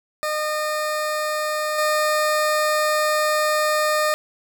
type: tone with level steps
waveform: 20% pulse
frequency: 610 Hz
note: D#5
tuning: 34 cents flat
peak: -17 / -13 dBFS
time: 0.23-4.14 s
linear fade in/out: 0 ms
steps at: 1.78 s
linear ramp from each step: 5 ms
effects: none